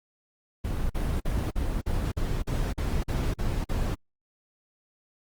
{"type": "noise bursts", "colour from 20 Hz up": "brown", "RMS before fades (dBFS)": -27, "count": 11, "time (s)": [0.64, 3.95], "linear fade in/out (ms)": 10, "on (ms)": 260, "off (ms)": 45, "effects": ["Opus 24 kbps"]}